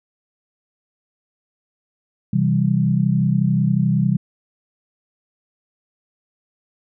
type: chord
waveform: sine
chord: C major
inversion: none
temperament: equal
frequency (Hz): 130.81 / 164.81 / 196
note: C3 / E3 / G3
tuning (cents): 0 / 0 / 0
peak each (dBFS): -19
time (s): 2.33-4.17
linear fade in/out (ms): 5
effects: none